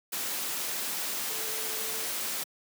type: tone in noise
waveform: sine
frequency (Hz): 440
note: A4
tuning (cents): 0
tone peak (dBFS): -44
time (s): 1.29-2.06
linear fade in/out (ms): 10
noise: white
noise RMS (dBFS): -33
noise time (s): 0.12-2.44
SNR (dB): -14
effects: high-pass 200 Hz 12 dB/octave